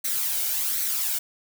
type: noise with flanger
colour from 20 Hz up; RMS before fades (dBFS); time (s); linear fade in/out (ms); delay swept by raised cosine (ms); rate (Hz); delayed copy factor
blue; -26; 0.04-1.19; 10; 0.49 to 1.37; 1.3; +0.55
effects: none